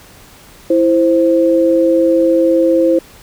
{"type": "tone pair together", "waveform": "sine", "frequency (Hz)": [330.9, 523.3], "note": ["E4", "C5"], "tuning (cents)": [7, 0], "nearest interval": "minor sixth", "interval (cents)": 793, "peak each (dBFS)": -11, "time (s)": [0.7, 2.99], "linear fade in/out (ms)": 5, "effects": ["pink hiss -41 dBFS RMS until 3.22 s"]}